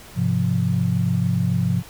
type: chord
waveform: sine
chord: F minor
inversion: first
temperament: equal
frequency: 103.83 / 130.81 / 174.61 Hz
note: Ab2 / C3 / F3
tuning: 0 / 0 / 0 cents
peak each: -23 / -22 / -21 dBFS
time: 0.15-1.83 s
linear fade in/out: 50 ms
effects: pink hiss -43 dBFS RMS until 1.89 s